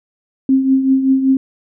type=tone with tremolo; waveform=sine; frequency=266 Hz; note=C4; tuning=29 cents sharp; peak=-7 dBFS; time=0.49-1.37 s; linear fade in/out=2 ms; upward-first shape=triangle; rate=5.2 Hz; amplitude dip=65%; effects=none